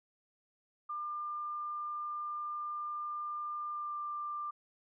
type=tone with pitch glide; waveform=sine; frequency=1198 to 1188.4 Hz; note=D6 to D6; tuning=+34 to +20 cents; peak=-36 dBFS; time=0.89-4.51 s; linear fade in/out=10 ms; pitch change=-14 cents; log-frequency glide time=3.7-3.95 s; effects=none

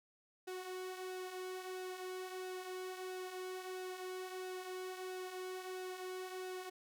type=tone with flanger; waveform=sawtooth; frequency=370 Hz; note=F#4; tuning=in tune; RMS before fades=-45 dBFS; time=0.47-6.7 s; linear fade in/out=10 ms; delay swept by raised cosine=0.92 to 4.32 ms; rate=1.5 Hz; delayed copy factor=-0.5; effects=none

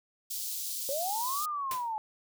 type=high-pass noise; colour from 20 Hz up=white; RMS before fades=-36 dBFS; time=0.3-1.46 s; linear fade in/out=10 ms; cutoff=3900 Hz; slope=24 dB/octave
type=linear two-way sweep; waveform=sine; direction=up then down; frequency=523.3 to 1244.5 to 848 Hz; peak=-31 dBFS; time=0.89-1.98 s; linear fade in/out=0 ms; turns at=1.45 s
type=noise with exponential decay; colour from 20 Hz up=white; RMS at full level=-35 dBFS; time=1.71-1.93 s; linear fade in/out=2 ms; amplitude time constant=46 ms
effects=none

